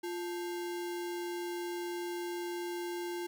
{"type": "tone with sample-and-hold", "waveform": "sine", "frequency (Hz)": 349.2, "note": "F4", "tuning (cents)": 0, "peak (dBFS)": -35, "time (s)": [0.03, 3.27], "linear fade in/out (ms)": 10, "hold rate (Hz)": 1225, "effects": []}